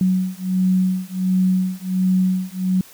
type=beating tone pair; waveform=sine; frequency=185 / 186.4 Hz; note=F#3 / F#3; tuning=0 / +13 cents; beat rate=1.4 Hz; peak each=-19 / -19 dBFS; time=0.01-2.81 s; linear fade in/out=2 ms; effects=white hiss -45 dBFS RMS until 2.93 s

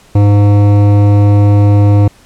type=tone with hard clipping; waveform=sine; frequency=102.3 Hz; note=G#2; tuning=26 cents flat; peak=-6 dBFS; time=0.15-2.08 s; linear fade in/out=5 ms; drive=14 dB; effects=pink hiss -44 dBFS RMS until 2.25 s + low-pass 11000 Hz 12 dB/octave

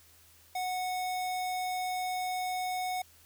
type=tone; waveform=square; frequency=736 Hz; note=F#5; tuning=9 cents flat; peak=-32 dBFS; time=0.55-3.02 s; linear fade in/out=5 ms; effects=added 82 Hz sine -65 dBFS peak until 3.25 s + white hiss -60 dBFS RMS until 3.25 s

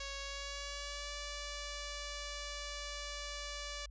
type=tone with pitch glide; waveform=5% pulse; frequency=554.4 to 580.6 Hz; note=C#5 to D5; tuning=0 to -20 cents; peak=-30 dBFS; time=0-3.86 s; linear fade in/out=5 ms; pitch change=+80 cents; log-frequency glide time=0.2-1.13 s; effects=added 50 Hz sine -48 dBFS peak until 3.9 s + resampled to 16000 Hz

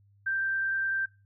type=tone with frequency modulation; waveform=sine; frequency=1571 Hz; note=G6; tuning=3 cents sharp; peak=-26 dBFS; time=0.26-1.06 s; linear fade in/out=10 ms; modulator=30.1 Hz; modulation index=0.34; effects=noise-tail reverb RT60 0.3 s tail -22 dB re dry + added 100 Hz sine -59 dBFS peak until 1.25 s

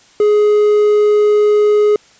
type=tone with quantisation; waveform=triangle; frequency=418.8 Hz; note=G#4; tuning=15 cents sharp; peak=-6 dBFS; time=0.2-1.96 s; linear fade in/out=2 ms; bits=6; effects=white hiss -47 dBFS RMS until 2.19 s + resampled to 16000 Hz

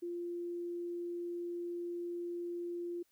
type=tone; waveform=sine; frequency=347.1 Hz; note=F4; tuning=11 cents flat; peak=-37 dBFS; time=0.02-3.03 s; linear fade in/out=10 ms; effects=white hiss -75 dBFS RMS until 3.11 s

